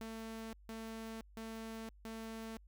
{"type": "tone bursts", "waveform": "sawtooth", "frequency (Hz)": 223.7, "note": "A3", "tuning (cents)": 29, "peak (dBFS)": -40, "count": 4, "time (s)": [0.01, 2.57], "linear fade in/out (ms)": 0, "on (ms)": 520, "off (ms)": 160, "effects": ["added 50 Hz sine -58 dBFS peak until 2.67 s"]}